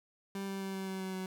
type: tone with pitch steps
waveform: 30% pulse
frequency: 196 / 194.53 / 193.08 / 191.63 / 190.2 / 188.78 / 187.37 Hz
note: G3 / G3 / G3 / G3 / F#3 / F#3 / F#3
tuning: 0 / -13 / -26 / -39 / +48 / +35 / +22 cents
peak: -34 dBFS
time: 0.35-1.26 s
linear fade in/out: 2 ms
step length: 130 ms
effects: none